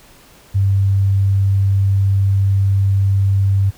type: tone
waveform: sine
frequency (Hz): 98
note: G2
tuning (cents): 0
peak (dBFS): -11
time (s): 0.54-3.71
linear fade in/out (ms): 20
effects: pink hiss -46 dBFS RMS until 3.77 s